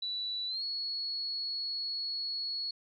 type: tone with pitch glide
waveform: sine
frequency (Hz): 3951 to 4359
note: B7 to C#8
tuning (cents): 0 to -30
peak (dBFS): -33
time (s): 0.02-2.71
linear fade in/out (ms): 5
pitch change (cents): +170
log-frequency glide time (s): 0.47-0.63
effects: none